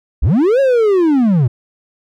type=linear two-way sweep; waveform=triangle; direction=up then down; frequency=38.89 to 558 to 110.5 Hz; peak=-7 dBFS; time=0.22-1.48 s; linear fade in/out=10 ms; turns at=0.6 s; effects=none